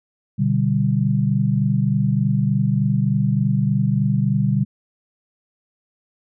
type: chord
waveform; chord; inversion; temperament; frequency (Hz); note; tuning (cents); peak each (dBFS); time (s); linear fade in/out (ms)
sine; G major; first; equal; 123.47 / 146.83 / 196; B2 / D3 / G3; 0 / 0 / 0; -20; 0.38-4.65; 20
effects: none